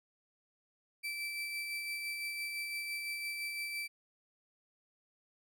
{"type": "tone with tremolo", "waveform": "35% pulse", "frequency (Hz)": 2327, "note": "D7", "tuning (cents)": -17, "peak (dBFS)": -34, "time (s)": [1.03, 3.88], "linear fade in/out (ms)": 20, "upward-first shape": "sine", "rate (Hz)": 5.9, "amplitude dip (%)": 30, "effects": []}